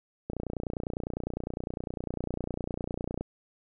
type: click train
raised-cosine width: 2 ms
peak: -19 dBFS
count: 88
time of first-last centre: 0.3-3.21 s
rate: 29.9 Hz
effects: none